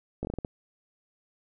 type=slowing click train; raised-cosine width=2 ms; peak=-19 dBFS; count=7; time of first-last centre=0.23-0.448 s; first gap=18 ms; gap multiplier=1.28; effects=none